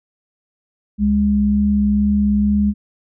sine tone pair together, 69.4 / 206 Hz, C#2 / G#3, +3 / -14 cents, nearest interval octave + perfect fifth, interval 1883 cents, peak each -21 / -13 dBFS, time 0.98-2.74 s, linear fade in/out 50 ms, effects none

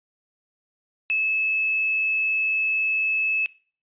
sine tone with quantisation, 2602 Hz, E7, 23 cents flat, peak -20 dBFS, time 1.1-3.46 s, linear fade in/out 0 ms, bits 8, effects noise-tail reverb RT60 0.4 s tail -20 dB re dry + resampled to 8000 Hz

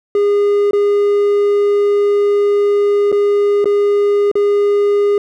triangle tone with dropouts, 408.3 Hz, G#4, 29 cents flat, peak -8 dBFS, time 0.15-5.18 s, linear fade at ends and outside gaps 2 ms, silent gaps 0.71-0.732 / 3.118-3.125 / 3.644-3.656 / 4.315-4.354 s, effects none

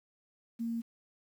sine tone with quantisation, 230.9 Hz, A#3, 16 cents flat, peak -32 dBFS, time 0.59-0.82 s, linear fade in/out 20 ms, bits 10, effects none

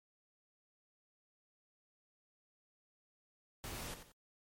pink noise with echo, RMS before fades -45 dBFS, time 3.64-3.94 s, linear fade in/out 0 ms, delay 89 ms, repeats 2, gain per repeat -9 dB, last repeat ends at 4.118 s, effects MP3 64 kbps

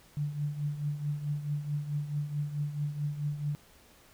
sine tone with tremolo, 146.83 Hz, D3, in tune, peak -27 dBFS, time 0.17-3.55 s, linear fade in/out 0 ms, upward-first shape triangle, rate 4.6 Hz, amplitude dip 75%, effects pink hiss -59 dBFS RMS until 4.13 s

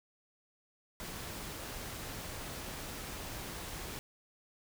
pink noise, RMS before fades -43 dBFS, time 1-3.99 s, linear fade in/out 0 ms, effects none

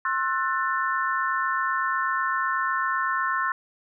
sine chord, F# half-diminished seventh, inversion second, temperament just, 1065.6 / 1332 / 1480 / 1776 Hz, C6 / E6 / F#6 / A6, +31 / +18 / 0 / +16 cents, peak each -26 / -29 / -30 / -29 dBFS, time 0.05-3.52 s, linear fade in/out 2 ms, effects none

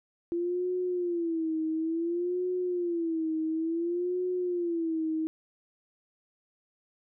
sine tone with vibrato, 339.5 Hz, F4, 49 cents flat, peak -27 dBFS, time 0.32-5.27 s, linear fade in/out 0 ms, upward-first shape sine, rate 0.57 Hz, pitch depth 120 cents each way, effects none

